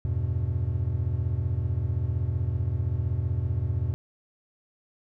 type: chord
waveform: triangle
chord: E minor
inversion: none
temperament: equal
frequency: 82.41 / 98 / 123.47 Hz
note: E2 / G2 / B2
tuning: 0 / 0 / 0 cents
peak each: -27 dBFS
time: 0.05-3.94 s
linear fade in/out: 0 ms
effects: none